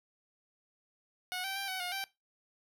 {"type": "tone with pitch steps", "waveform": "10% pulse", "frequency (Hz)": [731, 776, 788, 752, 716, 780], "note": ["F#5", "G5", "G5", "F#5", "F5", "G5"], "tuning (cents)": [-21, -18, 9, 28, 43, -9], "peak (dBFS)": -27, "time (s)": [1.32, 2.04], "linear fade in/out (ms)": 0, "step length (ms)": 120, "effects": ["noise-tail reverb RT60 0.2 s tail -19 dB re dry"]}